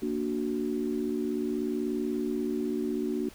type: chord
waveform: sine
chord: Bb augmented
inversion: none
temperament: equal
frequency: 233.1 / 293.7 / 370 Hz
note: Bb3 / D4 / F#4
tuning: 0 / 0 / 0 cents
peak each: -32 dBFS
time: 0.02-3.29 s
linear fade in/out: 5 ms
effects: pink hiss -52 dBFS RMS until 3.34 s